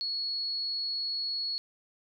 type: tone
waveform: sine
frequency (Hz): 4357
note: C#8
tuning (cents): -31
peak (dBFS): -30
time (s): 0.01-1.58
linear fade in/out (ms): 0
effects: none